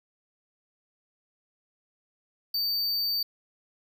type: tone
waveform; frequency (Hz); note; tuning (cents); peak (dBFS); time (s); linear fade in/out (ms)
square; 4600; D8; -37; -26; 2.54-3.23; 5
effects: none